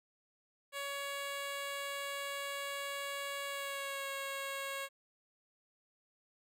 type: tone with pitch glide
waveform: 10% pulse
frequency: 561 to 548.8 Hz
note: C#5 to C#5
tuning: +21 to -17 cents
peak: -30 dBFS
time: 0.72-4.89 s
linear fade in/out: 50 ms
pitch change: -38 cents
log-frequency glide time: 3.46-4.1 s
effects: none